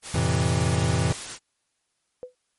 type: noise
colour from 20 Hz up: white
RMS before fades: -35 dBFS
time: 0.02-1.39 s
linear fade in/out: 50 ms
type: chord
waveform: square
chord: F major seventh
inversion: none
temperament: equal with one note detuned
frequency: 87.31 / 112.25 / 130.81 / 164.81 Hz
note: F2 / A2 / C3 / E3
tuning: 0 / +35 / 0 / 0 cents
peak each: -27 dBFS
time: 0.14-1.13 s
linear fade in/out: 5 ms
type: tone with exponential decay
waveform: sine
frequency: 501 Hz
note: B4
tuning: 25 cents sharp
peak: -29 dBFS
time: 2.23-2.35 s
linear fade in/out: 0 ms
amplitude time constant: 24 ms
effects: white hiss -74 dBFS RMS until 2.58 s + MP3 48 kbps